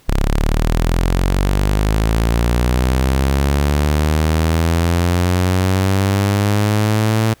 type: linear sweep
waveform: sawtooth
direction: up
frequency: 33.06 to 111.8 Hz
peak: -9 dBFS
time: 0.08-7.34 s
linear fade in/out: 10 ms
effects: pink hiss -51 dBFS RMS until 7.4 s